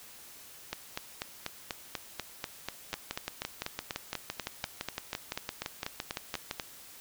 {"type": "two click trains", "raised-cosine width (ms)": 0.2, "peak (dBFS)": [-16, -16], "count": [22, 25], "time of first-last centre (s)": [[2.94, 6.511], [0.73, 6.598]], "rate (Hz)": [5.88, 4.09], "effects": ["white hiss -51 dBFS RMS until 7 s"]}